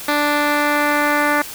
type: tone with low-pass filter sweep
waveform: 10% pulse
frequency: 293.7 Hz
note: D4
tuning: in tune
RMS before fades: -17 dBFS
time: 0.08-1.42 s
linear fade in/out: 5 ms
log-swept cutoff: 3300 to 2000 Hz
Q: 1.8
effects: white hiss -32 dBFS RMS until 1.54 s